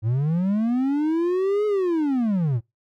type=linear two-way sweep; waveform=triangle; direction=up then down; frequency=104.2 to 426.9 to 104.2 Hz; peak=-17 dBFS; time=0.02-2.61 s; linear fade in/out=50 ms; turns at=1.66 s; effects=noise-tail reverb RT60 0.2 s tail -24 dB re dry